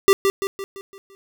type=tone with echo; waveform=square; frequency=392 Hz; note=G4; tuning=in tune; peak=-10 dBFS; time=0.08-0.13 s; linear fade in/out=0 ms; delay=170 ms; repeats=6; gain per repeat=-6 dB; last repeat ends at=1.15 s; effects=none